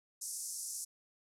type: band-pass noise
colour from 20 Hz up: white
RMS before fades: -42 dBFS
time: 0.21-0.85 s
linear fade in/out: 10 ms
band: 5400 to 11000 Hz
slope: 48 dB/octave
effects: none